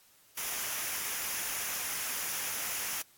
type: noise with comb filter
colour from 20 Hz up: white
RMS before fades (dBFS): -35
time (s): 0.37-3.02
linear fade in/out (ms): 5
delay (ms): 0.24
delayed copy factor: -0.5
effects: white hiss -62 dBFS RMS until 3.17 s + AAC 64 kbps